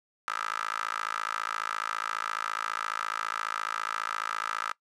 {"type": "tone with high-pass filter", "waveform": "15% pulse", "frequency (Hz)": 54.6, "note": "A1", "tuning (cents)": -13, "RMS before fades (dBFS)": -33, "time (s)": [0.28, 4.72], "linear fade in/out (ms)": 0, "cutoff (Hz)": 1300, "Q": 5.6, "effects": ["noise-tail reverb RT60 0.1 s tail -22 dB re dry", "low-pass 9000 Hz 12 dB/octave"]}